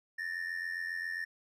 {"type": "ring-modulated tone", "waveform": "triangle", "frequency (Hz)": 1800, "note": "A6", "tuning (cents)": 39, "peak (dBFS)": -30, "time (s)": [0.18, 1.25], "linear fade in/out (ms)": 10, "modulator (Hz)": 43.7, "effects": []}